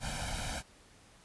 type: noise with comb filter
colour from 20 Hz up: pink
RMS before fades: -37 dBFS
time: 0-0.63 s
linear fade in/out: 50 ms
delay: 1.3 ms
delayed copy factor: +1
effects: pink hiss -60 dBFS RMS until 1.24 s + resampled to 24000 Hz